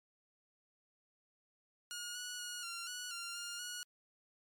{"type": "tone with pitch steps", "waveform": "10% pulse", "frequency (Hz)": [1434, 1465, 1446, 1381, 1468, 1388, 1407, 1453], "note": ["F6", "F#6", "F#6", "F6", "F#6", "F6", "F6", "F#6"], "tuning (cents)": [45, -18, -40, -20, -14, -11, 12, -32], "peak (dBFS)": -33, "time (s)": [1.91, 3.83], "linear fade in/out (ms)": 0, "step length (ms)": 240, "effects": ["MP3 96 kbps"]}